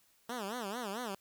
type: tone with vibrato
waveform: 10% pulse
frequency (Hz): 220.7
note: A3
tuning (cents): +5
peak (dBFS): -29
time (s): 0.29-1.15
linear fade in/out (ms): 5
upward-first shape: sine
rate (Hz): 4.5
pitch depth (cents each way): 230
effects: white hiss -69 dBFS RMS until 1.2 s